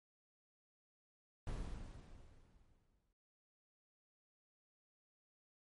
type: noise with exponential decay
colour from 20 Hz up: brown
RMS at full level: -41 dBFS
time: 1.47-3.13 s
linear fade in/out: 2 ms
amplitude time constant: 360 ms
effects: MP3 48 kbps